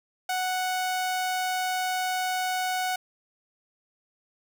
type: tone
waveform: sawtooth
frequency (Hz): 740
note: F#5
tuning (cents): 0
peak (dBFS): -22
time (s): 0.29-2.96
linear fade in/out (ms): 5
effects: none